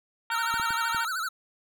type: harmonic tone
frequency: 461 Hz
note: A#4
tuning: 19 cents flat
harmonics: 2 / 3 / 4 / 5 / 6 / 7 / 8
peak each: -31 / -33 / -39 / -41 / -42 / -42 / -46 dBFS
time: 0.3-1.05 s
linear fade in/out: 2 ms
type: tone with vibrato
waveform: square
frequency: 1400 Hz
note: F6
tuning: 4 cents sharp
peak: -29 dBFS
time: 0.31-1.29 s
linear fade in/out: 10 ms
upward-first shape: sine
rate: 13 Hz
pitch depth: 150 cents each way
type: clicks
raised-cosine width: 3 ms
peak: -29 dBFS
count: 4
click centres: 0.541 / 0.598 / 0.706 / 0.947 s
effects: none